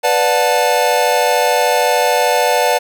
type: chord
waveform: square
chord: B minor seventh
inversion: none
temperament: equal with one note detuned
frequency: 493.9 / 587.3 / 723.9 / 880 Hz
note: B4 / D5 / F#5 / A5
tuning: 0 / 0 / -38 / 0 cents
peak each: -18 dBFS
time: 0.03-2.79 s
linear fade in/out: 20 ms
effects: none